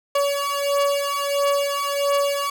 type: beating tone pair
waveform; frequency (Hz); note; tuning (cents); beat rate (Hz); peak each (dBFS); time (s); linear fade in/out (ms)
30% pulse; 565 / 566.5; C#5 / C#5; +33 / +37; 1.5; -20; 0.15-2.5; 5
effects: none